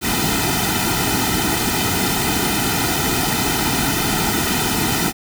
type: noise with comb filter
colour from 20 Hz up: pink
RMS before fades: -19 dBFS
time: 0.01-5.13 s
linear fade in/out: 50 ms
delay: 1.8 ms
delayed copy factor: -0.95
effects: none